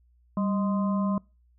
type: harmonic tone with a mistuned harmonic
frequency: 207.7 Hz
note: G#3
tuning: in tune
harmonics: 1 / 3 / 5 / 6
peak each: -24 / -35 / -34 / -44 dBFS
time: 0.37-1.18 s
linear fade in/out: 2 ms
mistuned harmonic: 1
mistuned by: -100 cents
effects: noise-tail reverb RT60 0.3 s tail -26 dB re dry + added 60 Hz sine -59 dBFS peak until 1.58 s